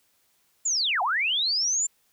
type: linear two-way sweep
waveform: sine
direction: down then up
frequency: 7330 to 688 to 7330 Hz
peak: -22 dBFS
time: 0.65-1.87 s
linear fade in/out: 10 ms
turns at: 1.02 s
effects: white hiss -67 dBFS RMS until 2.12 s

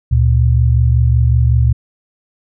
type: tone pair together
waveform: sine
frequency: 72.54 / 117.9 Hz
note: D2 / A#2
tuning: -21 / +20 cents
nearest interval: minor sixth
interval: 841 cents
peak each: -11 dBFS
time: 0.11-1.73 s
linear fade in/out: 10 ms
effects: none

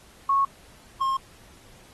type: tone pair in turn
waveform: sine / triangle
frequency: 1100 / 1069.3 Hz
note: C#6 / C6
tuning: -14 / +37 cents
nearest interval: unison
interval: 49 cents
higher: first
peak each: -18 / -20 dBFS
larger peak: first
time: 0.29-0.45 / 1.01-1.17 s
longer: neither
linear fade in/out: 5 ms
effects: pink hiss -53 dBFS RMS until 1.93 s + AAC 32 kbps

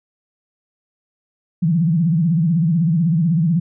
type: tone with vibrato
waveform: sine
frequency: 165.5 Hz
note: E3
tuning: 7 cents sharp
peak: -13 dBFS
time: 1.62-3.6 s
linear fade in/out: 10 ms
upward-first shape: sine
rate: 16 Hz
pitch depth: 160 cents each way
effects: none

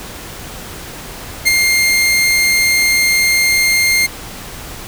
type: tone with ADSR envelope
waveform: sawtooth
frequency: 2115 Hz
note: C7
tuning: 18 cents sharp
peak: -3 dBFS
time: 1.45-4.07 s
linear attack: 26 ms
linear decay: 16 ms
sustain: -4 dB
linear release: 17 ms
effects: pink hiss -30 dBFS RMS until 4.87 s

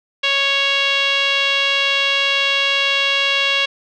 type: tone with low-pass filter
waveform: 5% pulse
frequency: 554 Hz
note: C#5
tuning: 1 cent flat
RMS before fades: -17 dBFS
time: 0.23-3.66 s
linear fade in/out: 10 ms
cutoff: 3100 Hz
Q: 3.1
effects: none

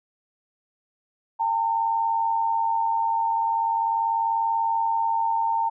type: tone pair together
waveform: sine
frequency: 808.6 / 909 Hz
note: G#5 / A#5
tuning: -46 / -44 cents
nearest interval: major second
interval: 202 cents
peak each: -29 / -21 dBFS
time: 1.39-5.7 s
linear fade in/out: 20 ms
effects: none

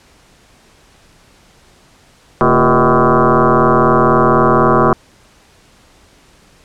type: tone with frequency modulation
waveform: sine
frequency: 392 Hz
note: G4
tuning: in tune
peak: -7 dBFS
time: 2.41-4.93 s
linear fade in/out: 0 ms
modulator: 124 Hz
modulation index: 7.3
effects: pink hiss -48 dBFS RMS until 6.64 s + low-pass 9000 Hz 12 dB/octave

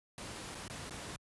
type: noise with dropouts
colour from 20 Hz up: pink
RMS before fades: -44 dBFS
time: 0.18-1.16 s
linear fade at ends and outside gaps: 0 ms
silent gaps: 0.547-0.552 / 0.679-0.699 / 0.896-0.908 s
effects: high-pass 60 Hz 12 dB/octave + resampled to 24000 Hz

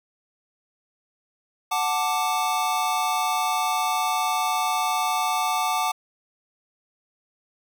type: chord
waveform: square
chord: D major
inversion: first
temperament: equal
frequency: 740 / 880 / 1174.7 Hz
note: F#5 / A5 / D6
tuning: 0 / 0 / 0 cents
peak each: -27 dBFS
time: 1.71-5.92 s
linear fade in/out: 10 ms
effects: none

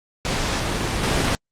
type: noise with level steps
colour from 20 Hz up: pink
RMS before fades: -23 / -19 dBFS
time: 0.25-1.35 s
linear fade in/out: 0 ms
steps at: 1.03 s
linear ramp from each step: 5 ms
effects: low-pass 7000 Hz 12 dB/octave + Opus 48 kbps

